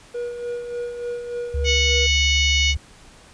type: tone with tremolo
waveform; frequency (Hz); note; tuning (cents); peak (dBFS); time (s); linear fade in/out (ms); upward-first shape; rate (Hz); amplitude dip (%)
triangle; 481; B4; -46; -22; 0.14-2.07; 10; sine; 3.4; 50
type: tone with vibrato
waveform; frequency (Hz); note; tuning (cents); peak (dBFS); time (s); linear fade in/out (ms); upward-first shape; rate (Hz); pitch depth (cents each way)
sine; 71.5; D2; -46; -20; 1.54-2.77; 5; square; 20; 46
type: harmonic tone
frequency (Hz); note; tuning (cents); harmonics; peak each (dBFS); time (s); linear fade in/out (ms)
735; F#5; -12; 3 / 4 / 5 / 6 / 7 / 8 / 9; -21 / -21 / -27 / -30 / -32 / -29 / -33; 1.64-2.75; 50
effects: pink hiss -48 dBFS RMS until 3.33 s + resampled to 22050 Hz